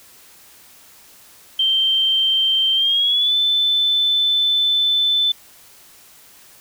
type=tone with pitch glide; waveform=sine; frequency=3136 to 3520 Hz; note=G7 to A7; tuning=0 to 0 cents; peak=-14 dBFS; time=1.59-5.32 s; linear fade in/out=5 ms; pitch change=+200 cents; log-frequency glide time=2.74-3.36 s; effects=white hiss -47 dBFS RMS until 6.6 s